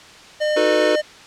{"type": "tone", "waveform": "square", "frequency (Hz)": 606, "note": "D#5", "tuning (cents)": -46, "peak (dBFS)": -18, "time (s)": [0.4, 1.02], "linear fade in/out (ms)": 20}
{"type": "chord", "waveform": "square", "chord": "B dominant seventh", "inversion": "first", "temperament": "equal with one note detuned", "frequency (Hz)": [311.1, 364.9, 440, 493.9], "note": ["D#4", "F#4", "A4", "B4"], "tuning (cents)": [0, -24, 0, 0], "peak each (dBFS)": [-24, -24, -24, -22], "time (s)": [0.56, 0.96], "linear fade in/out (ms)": 10}
{"effects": ["white hiss -42 dBFS RMS until 1.26 s", "low-pass 5000 Hz 12 dB/octave"]}